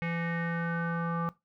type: tone with low-pass filter sweep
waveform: square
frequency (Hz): 168.4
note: E3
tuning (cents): +37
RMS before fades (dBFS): -32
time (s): 0.02-1.29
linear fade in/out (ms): 0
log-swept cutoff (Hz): 2200 to 1200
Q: 5.5
effects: noise-tail reverb RT60 0.2 s tail -18 dB re dry